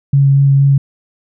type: tone with vibrato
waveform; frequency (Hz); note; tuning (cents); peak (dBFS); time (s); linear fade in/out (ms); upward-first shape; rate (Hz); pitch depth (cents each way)
sine; 138.59; C#3; 0; -6; 0.13-0.78; 5; sine; 4.3; 10
effects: none